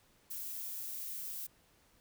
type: noise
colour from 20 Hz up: violet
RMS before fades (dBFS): -42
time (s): 0.3-1.47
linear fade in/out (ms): 10
effects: pink hiss -68 dBFS RMS until 2 s